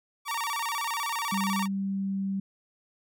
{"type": "tone with vibrato", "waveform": "sawtooth", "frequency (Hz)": 1029, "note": "C6", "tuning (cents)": -29, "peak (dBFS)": -25, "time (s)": [0.25, 1.68], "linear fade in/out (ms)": 50, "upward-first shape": "square", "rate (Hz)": 16, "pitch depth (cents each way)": 190}
{"type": "tone with pitch glide", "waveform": "sine", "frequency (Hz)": [196, 194.76], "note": ["G3", "G3"], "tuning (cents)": [0, -11], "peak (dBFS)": -27, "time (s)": [1.32, 2.4], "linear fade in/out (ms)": 5, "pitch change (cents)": -11, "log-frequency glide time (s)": [1.52, 2.16]}
{"effects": []}